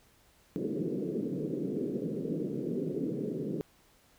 white band-pass noise, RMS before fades -34 dBFS, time 0.56-3.61 s, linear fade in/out 0 ms, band 140 to 450 Hz, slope 48 dB/octave, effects pink hiss -64 dBFS RMS until 4.18 s

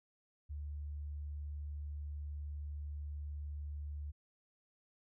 sine tone, 73.42 Hz, D2, in tune, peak -40 dBFS, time 0.49-4.12 s, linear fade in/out 20 ms, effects none

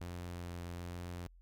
sawtooth tone with vibrato, 87.31 Hz, F2, in tune, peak -38 dBFS, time 0.01-1.27 s, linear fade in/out 0 ms, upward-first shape sine, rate 1.2 Hz, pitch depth 10 cents each way, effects added 43 Hz sine -57 dBFS peak until 1.41 s

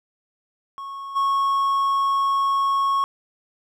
triangle tone with level steps, 1100 Hz, C#6, 14 cents flat, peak -29 / -16 dBFS, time 0.78-3.04 s, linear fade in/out 0 ms, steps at 1.15 s, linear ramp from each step 20 ms, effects none

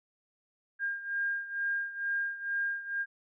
sine beating tone pair, 1609 / 1611.2 Hz, G6 / G6, +45 / +47 cents, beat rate 2.2 Hz, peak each -32 / -36 dBFS, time 0.79-3.06 s, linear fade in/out 50 ms, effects none

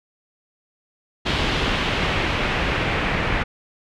pink noise with low-pass filter sweep, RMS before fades -22 dBFS, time 1.25-3.44 s, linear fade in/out 20 ms, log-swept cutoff 3400 to 2200 Hz, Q 1.7, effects none

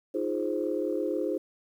sine chord, F minor seventh, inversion third, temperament equal, 311.1 / 349.2 / 415.3 / 523.3 Hz, Eb4 / F4 / Ab4 / C5, 0 / 0 / 0 / 0 cents, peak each -32 dBFS, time 0.14-1.38 s, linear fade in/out 10 ms, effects tanh soft clip ceiling -16 dBFS + 10-bit

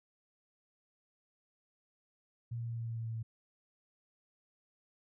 sine tone with pitch steps, 117.4 / 116.72 / 116.05 / 115.38 / 114.72 / 114.06 / 113.4 / 112.75 Hz, A#2 / A#2 / A#2 / A#2 / A#2 / A#2 / A#2 / A2, +13 / +3 / -7 / -17 / -27 / -37 / -47 / +43 cents, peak -36 dBFS, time 2.51-3.23 s, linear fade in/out 10 ms, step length 90 ms, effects none

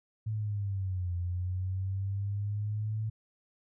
sine linear two-way sweep, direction down then up, 110 to 87.31 to 110 Hz, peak -30 dBFS, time 0.26-3.1 s, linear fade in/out 10 ms, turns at 1.15 s, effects none

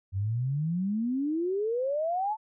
sine exponential sweep, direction up, 92.5 to 892 Hz, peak -26 dBFS, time 0.12-2.37 s, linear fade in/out 50 ms, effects none

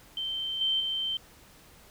sine tone with level steps, 3113 Hz, G7, 13 cents flat, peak -30 / -24 / -28 dBFS, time 0.17-1.17 s, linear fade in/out 2 ms, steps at 0.61 / 0.8 s, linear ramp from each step 2 ms, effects pink hiss -55 dBFS RMS until 1.9 s

